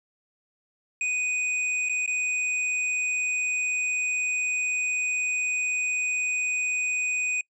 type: tone with dropouts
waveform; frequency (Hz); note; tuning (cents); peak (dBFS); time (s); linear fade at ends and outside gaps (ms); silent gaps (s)
square; 2489; D#7; 0; -25; 1.01-7.41; 2; 1.888-1.895 / 2.062-2.076
effects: noise-tail reverb RT60 0.1 s tail -26 dB re dry + resampled to 22050 Hz